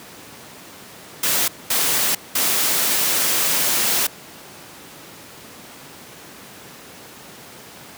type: noise bursts at uneven times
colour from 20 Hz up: white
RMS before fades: -19 dBFS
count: 3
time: 1.23-1.48 / 1.7-2.15 / 2.35-4.07 s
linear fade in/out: 5 ms
effects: pink hiss -40 dBFS RMS until 7.97 s + high-pass 150 Hz 12 dB/octave